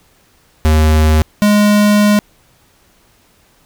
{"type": "tone pair in turn", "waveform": "square", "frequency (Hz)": [77.78, 207.6], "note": ["D#2", "G#3"], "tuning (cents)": [0, 0], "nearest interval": "octave + perfect fourth", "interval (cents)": 1700, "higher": "second", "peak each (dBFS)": -8, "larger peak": "neither", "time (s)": [[0.65, 1.22], [1.42, 2.19]], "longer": "second", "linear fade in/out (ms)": 0, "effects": ["pink hiss -52 dBFS RMS until 3.65 s"]}